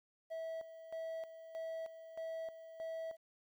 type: tone with tremolo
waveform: triangle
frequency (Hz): 651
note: E5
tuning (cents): -22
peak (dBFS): -38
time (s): 0.3-3.17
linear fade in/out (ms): 20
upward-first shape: square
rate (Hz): 1.6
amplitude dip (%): 70
effects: 12-bit

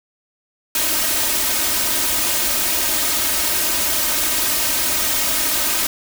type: noise with comb filter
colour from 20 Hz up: white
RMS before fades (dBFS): -19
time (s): 0.75-5.87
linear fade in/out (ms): 2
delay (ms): 3.2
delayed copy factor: +0.75
effects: none

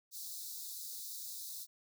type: high-pass noise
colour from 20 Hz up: white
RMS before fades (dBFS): -45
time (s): 0.11-1.67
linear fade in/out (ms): 50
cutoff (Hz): 3700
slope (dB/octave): 96
effects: none

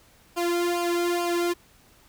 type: tone with flanger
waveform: sawtooth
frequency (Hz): 347.3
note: F4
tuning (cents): -10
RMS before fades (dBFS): -25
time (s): 0.36-1.54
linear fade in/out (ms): 20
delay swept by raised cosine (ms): 0.51 to 1.81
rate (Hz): 2.3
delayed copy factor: -0.9
effects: pink hiss -57 dBFS RMS until 2.08 s

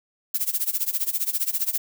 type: noise with tremolo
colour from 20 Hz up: violet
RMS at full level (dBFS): -22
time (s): 0.34-1.78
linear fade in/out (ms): 5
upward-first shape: sine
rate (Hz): 15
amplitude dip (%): 90
effects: none

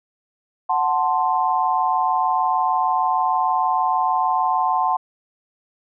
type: chord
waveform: sine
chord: F# diminished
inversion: none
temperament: equal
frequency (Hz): 740 / 880 / 1046.5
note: F#5 / A5 / C6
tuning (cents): 0 / 0 / 0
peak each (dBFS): -21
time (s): 0.69-4.97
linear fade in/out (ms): 10
effects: none

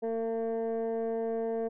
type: tone with frequency modulation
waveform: sine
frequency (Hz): 453.7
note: A#4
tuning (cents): -47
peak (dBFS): -27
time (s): 0.02-1.69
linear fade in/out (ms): 20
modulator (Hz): 226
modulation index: 0.82
effects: tanh soft clip ceiling -27 dBFS

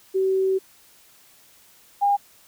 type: tone pair in turn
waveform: sine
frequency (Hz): 381.4 / 808.2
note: G4 / G#5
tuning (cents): -47 / -47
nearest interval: octave + minor second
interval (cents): 1300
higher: second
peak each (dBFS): -18 / -16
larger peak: second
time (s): 0.14-0.59 / 2.01-2.17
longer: first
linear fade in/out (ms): 20
effects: white hiss -54 dBFS RMS until 2.47 s

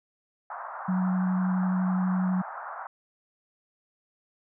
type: band-pass noise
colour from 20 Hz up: pink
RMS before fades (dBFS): -38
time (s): 0.5-2.87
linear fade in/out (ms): 2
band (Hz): 680 to 1500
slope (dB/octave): 48
type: tone with vibrato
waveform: sine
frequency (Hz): 185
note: F#3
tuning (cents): 0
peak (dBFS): -23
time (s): 0.88-2.42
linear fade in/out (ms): 10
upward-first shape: triangle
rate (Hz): 12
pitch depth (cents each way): 11
effects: none

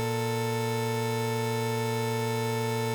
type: tone pair together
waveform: 30% pulse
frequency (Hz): 117.6 / 444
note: A#2 / A4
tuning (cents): +16 / +16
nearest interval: octave + major seventh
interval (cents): 2300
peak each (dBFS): -27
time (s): 0-2.94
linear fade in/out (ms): 0
effects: none

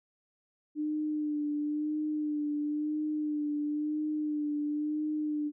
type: tone with vibrato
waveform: sine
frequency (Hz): 300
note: D4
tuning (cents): +37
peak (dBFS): -29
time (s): 0.75-5.52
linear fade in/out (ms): 50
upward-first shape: sine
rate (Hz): 0.98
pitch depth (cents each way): 29
effects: none

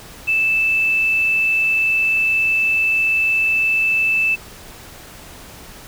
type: tone with quantisation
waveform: sine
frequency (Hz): 2637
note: E7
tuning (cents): 0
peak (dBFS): -14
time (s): 0.27-4.36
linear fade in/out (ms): 20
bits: 7
effects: pink hiss -39 dBFS RMS until 5.87 s

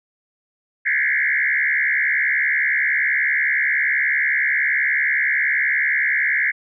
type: tone with frequency modulation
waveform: sine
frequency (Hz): 1900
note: A#6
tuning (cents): +33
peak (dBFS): -16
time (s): 0.85-6.52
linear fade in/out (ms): 20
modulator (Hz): 70.6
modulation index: 4.1
effects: none

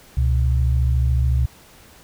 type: tone pair together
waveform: sine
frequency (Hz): 68.79 / 122.7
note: C#2 / B2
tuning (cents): -13 / -11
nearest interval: minor seventh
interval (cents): 1002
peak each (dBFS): -16 / -21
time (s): 0.17-1.46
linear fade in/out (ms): 5
effects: pink hiss -48 dBFS RMS until 2.03 s

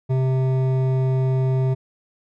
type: tone with hard clipping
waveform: triangle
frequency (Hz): 130.81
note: C3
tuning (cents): 0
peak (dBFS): -19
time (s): 0.09-1.75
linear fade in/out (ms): 20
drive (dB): 15
effects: none

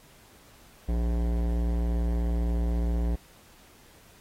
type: tone with hard clipping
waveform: sine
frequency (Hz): 58.27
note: A#1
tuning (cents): 0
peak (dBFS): -26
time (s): 0.88-3.16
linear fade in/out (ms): 10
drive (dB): 17
effects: pink hiss -56 dBFS RMS until 4.2 s + AAC 48 kbps

